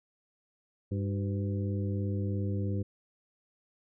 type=harmonic tone with a mistuned harmonic; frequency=100.2 Hz; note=G2; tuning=38 cents sharp; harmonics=1 / 2 / 3 / 4 / 5; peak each=-30 / -36 / -40 / -42 / -44 dBFS; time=0.91-2.83 s; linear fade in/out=10 ms; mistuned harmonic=4; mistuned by=-76 cents; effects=none